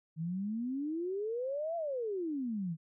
sine exponential two-way sweep, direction up then down, 155.1 to 689 to 155.1 Hz, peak -33 dBFS, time 0.16-2.77 s, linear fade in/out 50 ms, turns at 1.76 s, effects none

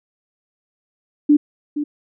sine tone with echo, 294.4 Hz, D4, 4 cents sharp, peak -8 dBFS, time 1.29-1.37 s, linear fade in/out 10 ms, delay 470 ms, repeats 1, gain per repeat -11 dB, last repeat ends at 1.84 s, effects none

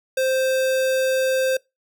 square tone, 523.3 Hz, C5, in tune, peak -19 dBFS, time 0.17-1.57 s, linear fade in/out 5 ms, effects noise-tail reverb RT60 0.2 s tail -23 dB re dry

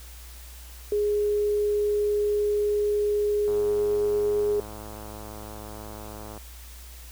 sine tone, 415.3 Hz, G#4, in tune, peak -21 dBFS, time 0.92-4.6 s, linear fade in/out 2 ms
click train, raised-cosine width 1 ms, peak -27 dBFS, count 308, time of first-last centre 3.48-6.376 s, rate 106 Hz
effects added 60 Hz sine -42 dBFS peak until 7.11 s + white hiss -48 dBFS RMS until 7.11 s

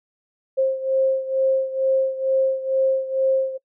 sine beating tone pair, 530 / 532.2 Hz, C5 / C5, +22 / +29 cents, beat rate 2.2 Hz, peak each -19 / -23 dBFS, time 0.57-3.58 s, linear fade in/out 20 ms, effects noise-tail reverb RT60 0.1 s tail -24 dB re dry

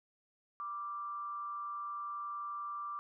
sine tone with frequency modulation, 1174.7 Hz, D6, in tune, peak -38 dBFS, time 0.6-2.99 s, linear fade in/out 0 ms, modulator 190 Hz, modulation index 0.28, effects none

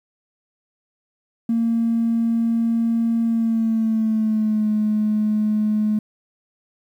triangle tone with pitch glide, 229.9 to 213.3 Hz, A#3 to G#3, -24 to +46 cents, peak -13 dBFS, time 1.49-5.99 s, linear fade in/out 5 ms, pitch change -130 cents, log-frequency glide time 3.22-4.69 s, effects tanh soft clip ceiling -14 dBFS + 9-bit

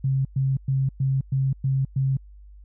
sine tone bursts, 134.4 Hz, C3, 47 cents sharp, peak -19 dBFS, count 7, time 0.04-2.17 s, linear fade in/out 5 ms, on 210 ms, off 110 ms, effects added 50 Hz sine -43 dBFS peak until 2.64 s

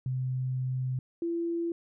sine tone pair in turn, 128.8 / 338.1 Hz, C3 / E4, -27 / +44 cents, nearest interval octave + perfect fourth, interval 1671 cents, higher second, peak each -28 / -28 dBFS, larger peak neither, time 0.06-0.99 / 1.22-1.72 s, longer first, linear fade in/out 2 ms, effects none

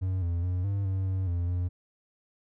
triangle tone with pitch steps, 93.3 / 85.8 / 90.4 / 99.3 / 95.2 / 94.4 / 86.9 / 89.1 Hz, F#2 / F2 / F#2 / G2 / F#2 / F#2 / F2 / F2, +15 / -30 / -40 / +23 / +50 / +35 / -8 / +35 cents, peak -24 dBFS, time 0.01-1.69 s, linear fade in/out 20 ms, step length 210 ms, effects none

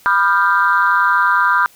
sine chord, G dominant seventh, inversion first, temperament equal with one note detuned, 987.8 / 1203.5 / 1396.9 / 1568 Hz, B5 / D6 / F6 / G6, 0 / +42 / 0 / 0 cents, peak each -16 dBFS, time 0.06-1.66 s, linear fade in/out 0 ms, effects tanh soft clip ceiling -2 dBFS + white hiss -48 dBFS RMS until 1.75 s

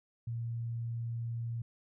sine tone, 116.54 Hz, A#2, in tune, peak -34 dBFS, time 0.27-1.62 s, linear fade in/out 5 ms, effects none

